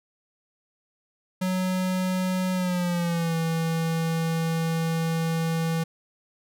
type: tone with pitch glide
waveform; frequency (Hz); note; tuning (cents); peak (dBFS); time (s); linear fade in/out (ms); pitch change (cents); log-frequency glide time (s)
square; 185 to 163.87; F#3 to E3; 0 to -10; -24; 1.41-5.84; 10; -210; 2.53-3.36
effects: none